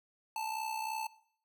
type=tone with amplitude modulation; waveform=square; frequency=880 Hz; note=A5; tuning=in tune; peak=-33 dBFS; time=0.36-1.07 s; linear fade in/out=2 ms; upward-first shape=sine; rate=63.1 Hz; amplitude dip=60%; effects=noise-tail reverb RT60 0.6 s tail -19 dB re dry